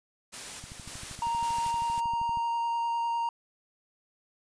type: noise with tremolo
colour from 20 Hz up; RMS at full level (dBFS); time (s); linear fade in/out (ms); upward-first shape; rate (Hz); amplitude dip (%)
white; -40; 0.32-2.01; 20; square; 1.8; 40
type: click train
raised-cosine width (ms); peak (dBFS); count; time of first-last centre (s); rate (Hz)
5; -32; 23; 0.64-2.372; 12.7
type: tone with vibrato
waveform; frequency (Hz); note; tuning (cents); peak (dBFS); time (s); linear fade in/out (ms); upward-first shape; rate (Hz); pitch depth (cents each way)
triangle; 932; A#5; -1; -25; 1.22-3.29; 2; sine; 9.9; 8
effects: resampled to 22050 Hz